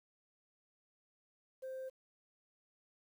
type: tone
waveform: sine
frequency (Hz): 523.3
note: C5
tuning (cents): 0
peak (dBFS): -39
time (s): 1.62-1.9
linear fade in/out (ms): 20
effects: tanh soft clip ceiling -40 dBFS + 11-bit